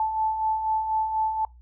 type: beating tone pair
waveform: sine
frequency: 872 / 876.1 Hz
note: A5 / A5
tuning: -16 / -8 cents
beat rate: 4.1 Hz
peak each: -32 / -23 dBFS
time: 0-1.45 s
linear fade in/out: 2 ms
effects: noise-tail reverb RT60 0.2 s tail -23 dB re dry + added 60 Hz sine -47 dBFS peak until 1.61 s